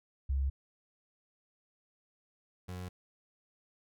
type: tone pair in turn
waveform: sine / 30% pulse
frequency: 67.8 / 90.9 Hz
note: C#2 / F#2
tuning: -38 / -30 cents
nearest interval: perfect fourth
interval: 508 cents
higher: second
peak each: -28 / -37 dBFS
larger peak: first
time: 0.29-0.5 / 2.68-2.89 s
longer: neither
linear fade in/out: 10 ms
effects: none